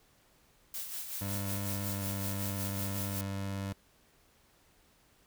blue noise with tremolo, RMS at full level -38 dBFS, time 0.74-3.21 s, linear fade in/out 2 ms, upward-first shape sine, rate 5.4 Hz, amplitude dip 50%
25% pulse tone with pitch glide, 99 to 98.15 Hz, G2 to G2, +18 to +3 cents, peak -31 dBFS, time 1.21-3.73 s, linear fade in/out 5 ms, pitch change -15 cents, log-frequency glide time 1.75-2.43 s
effects pink hiss -66 dBFS RMS until 5.26 s

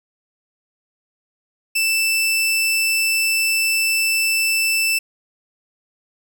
sawtooth tone, 2652 Hz, E7, 10 cents sharp, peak -13 dBFS, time 1.75-4.99 s, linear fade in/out 10 ms, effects none

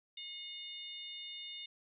harmonic tone, 720 Hz, F#5, 47 cents flat, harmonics 3 / 4 / 5 / 6, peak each -53 / -48 / -46 / -60 dBFS, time 0.17-1.66 s, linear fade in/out 5 ms, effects none

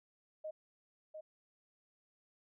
sine tone with echo, 622.3 Hz, D#5, in tune, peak -40 dBFS, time 0.44-0.51 s, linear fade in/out 10 ms, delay 700 ms, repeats 1, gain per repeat -5 dB, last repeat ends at 1.21 s, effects none

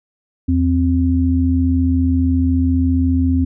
sine tone pair together, 82.35 / 261.6 Hz, E2 / C4, -1 / 0 cents, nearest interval octave + minor sixth, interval 2001 cents, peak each -15 dBFS, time 0.48-3.45 s, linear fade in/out 10 ms, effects none

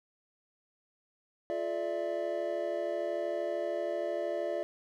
triangle tone cluster, 348.5 / 429.4 / 590 / 663 Hz, F4 / A4 / D5 / E5, -4 / -42 / +8 / +10 cents, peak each -36 / -39 / -32 / -35 dBFS, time 1.5-4.63 s, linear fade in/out 0 ms, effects none

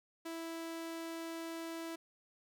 sawtooth tone, 329.6 Hz, E4, in tune, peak -37 dBFS, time 0.25-1.96 s, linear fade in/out 10 ms, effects none

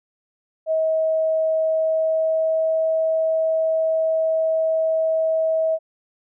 sine tone with pitch glide, 638 to 642.4 Hz, D#5 to E5, +43 to -45 cents, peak -17 dBFS, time 0.66-5.79 s, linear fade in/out 50 ms, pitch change +12 cents, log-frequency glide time 1.62-2.88 s, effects none

